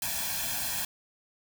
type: noise with comb filter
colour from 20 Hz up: white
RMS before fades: -32 dBFS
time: 0.02-0.85 s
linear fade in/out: 2 ms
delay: 1.2 ms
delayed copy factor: +0.9
effects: none